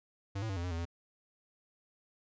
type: tone with pitch steps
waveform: square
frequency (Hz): 98.5 / 111 / 96.6 / 85.8 / 90.1 / 83 / 84.9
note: G2 / A2 / G2 / F2 / F#2 / E2 / F2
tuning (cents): +9 / +16 / -25 / -30 / -45 / +12 / -48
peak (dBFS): -35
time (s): 0.35-0.854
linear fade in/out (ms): 10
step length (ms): 72
effects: resampled to 16000 Hz